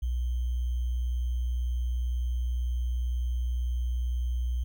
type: tone with sample-and-hold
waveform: sine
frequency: 61 Hz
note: B1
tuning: 21 cents flat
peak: -26 dBFS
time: 0.02-4.64 s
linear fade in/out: 10 ms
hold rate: 3150 Hz
effects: none